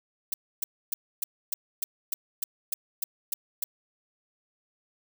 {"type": "noise bursts", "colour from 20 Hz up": "violet", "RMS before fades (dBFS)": -28, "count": 12, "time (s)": [0.32, 3.64], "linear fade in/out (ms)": 5, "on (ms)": 20, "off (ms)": 280, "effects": []}